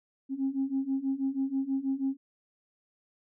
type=beating tone pair; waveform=sine; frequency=266.1 / 272.3 Hz; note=C4 / C#4; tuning=+29 / -31 cents; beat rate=6.2 Hz; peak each=-31 / -29 dBFS; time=0.29-2.17 s; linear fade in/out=50 ms; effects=tanh soft clip ceiling -21 dBFS